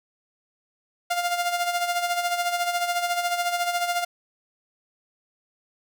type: tone with tremolo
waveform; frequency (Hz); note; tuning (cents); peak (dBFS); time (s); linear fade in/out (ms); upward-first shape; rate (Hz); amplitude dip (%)
sawtooth; 701; F5; +6; -17; 1.1-4.05; 10; sine; 14; 60
effects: none